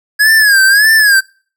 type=tone with vibrato; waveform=square; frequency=1661.2 Hz; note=G#6; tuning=in tune; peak=-6 dBFS; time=0.19-1.21 s; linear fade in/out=20 ms; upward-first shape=sine; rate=1.7 Hz; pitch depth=120 cents each way; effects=noise-tail reverb RT60 0.4 s tail -25 dB re dry